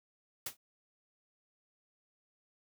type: noise with exponential decay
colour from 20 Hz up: white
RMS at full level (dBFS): -33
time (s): 0.46-0.57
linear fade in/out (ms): 5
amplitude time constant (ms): 22
effects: high-pass 60 Hz 12 dB/octave